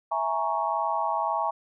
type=chord; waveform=sine; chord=A# half-diminished seventh; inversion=second; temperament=equal; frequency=659.3 / 830.6 / 932.3 / 1108.7 Hz; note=E5 / G#5 / A#5 / C#6; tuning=0 / 0 / 0 / 0 cents; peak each=-31 / -29 / -29 / -30 dBFS; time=0.11-1.51 s; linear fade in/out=10 ms; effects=none